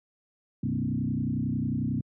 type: tone with frequency modulation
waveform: sine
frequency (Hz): 181.7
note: F#3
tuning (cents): -31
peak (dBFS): -25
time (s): 0.63-2.01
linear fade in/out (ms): 5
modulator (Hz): 31.1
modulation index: 2.9
effects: high-pass 80 Hz 12 dB/octave